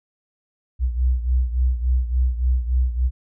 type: beating tone pair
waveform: sine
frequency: 61.74 / 65.24 Hz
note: B1 / C2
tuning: 0 / -4 cents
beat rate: 3.5 Hz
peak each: -18 / -23 dBFS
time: 0.79-3.11 s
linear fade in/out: 50 ms
effects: none